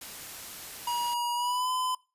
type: noise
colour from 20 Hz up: white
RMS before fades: -42 dBFS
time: 0.01-1.14 s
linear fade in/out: 5 ms
type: tone with pitch glide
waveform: square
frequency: 958 to 1015 Hz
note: A#5 to B5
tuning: +47 to +47 cents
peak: -28 dBFS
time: 0.87-1.95 s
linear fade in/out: 5 ms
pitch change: +100 cents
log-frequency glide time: 1.34-1.7 s
effects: noise-tail reverb RT60 0.3 s tail -22 dB re dry + resampled to 32000 Hz